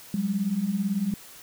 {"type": "beating tone pair", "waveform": "sine", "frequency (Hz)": [184.7, 202.7], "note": ["F#3", "G#3"], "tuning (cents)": [-3, -42], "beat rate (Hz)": 18, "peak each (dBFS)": [-29, -25], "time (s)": [0.14, 1.14], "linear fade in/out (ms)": 2, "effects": ["white hiss -47 dBFS RMS until 1.42 s"]}